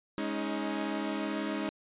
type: chord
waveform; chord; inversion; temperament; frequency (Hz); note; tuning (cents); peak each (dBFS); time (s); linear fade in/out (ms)
sawtooth; Ab suspended fourth; none; equal with one note detuned; 207.7 / 277.2 / 315.1; Ab3 / Db4 / Eb4; 0 / 0 / +22; -32 / -33 / -31; 0.18-1.69; 0
effects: resampled to 8000 Hz